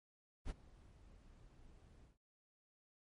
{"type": "noise with ADSR envelope", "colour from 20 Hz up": "brown", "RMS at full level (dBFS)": -40, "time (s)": [0.45, 2.18], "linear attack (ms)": 49, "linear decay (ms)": 27, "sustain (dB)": -22, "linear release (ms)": 140, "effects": ["MP3 48 kbps"]}